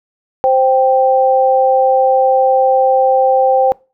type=tone pair together; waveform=sine; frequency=523.3 / 784 Hz; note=C5 / G5; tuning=0 / 0 cents; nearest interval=perfect fifth; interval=700 cents; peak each=-11 dBFS; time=0.44-3.72 s; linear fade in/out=0 ms; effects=noise-tail reverb RT60 0.3 s tail -23 dB re dry